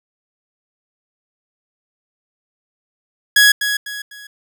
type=tone with echo; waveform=sawtooth; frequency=1670 Hz; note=G#6; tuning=9 cents sharp; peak=-4 dBFS; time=3.36-3.52 s; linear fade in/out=5 ms; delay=250 ms; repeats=3; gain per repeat=-9 dB; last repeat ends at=4.27 s; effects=none